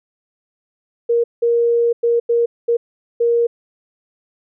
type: tone bursts at uneven times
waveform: sine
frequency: 470 Hz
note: A#4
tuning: 14 cents sharp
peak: -12 dBFS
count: 6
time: 1.09-1.24 / 1.42-1.93 / 2.03-2.2 / 2.29-2.46 / 2.68-2.77 / 3.2-3.47 s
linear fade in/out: 10 ms
effects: none